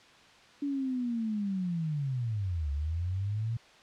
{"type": "linear two-way sweep", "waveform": "sine", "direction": "down then up", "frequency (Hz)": [288.2, 69.3, 117.7], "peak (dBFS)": -29, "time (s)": [0.62, 3.57], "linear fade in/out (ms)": 5, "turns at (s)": 2.71, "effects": ["white hiss -56 dBFS RMS until 3.82 s", "low-pass 4000 Hz 12 dB/octave"]}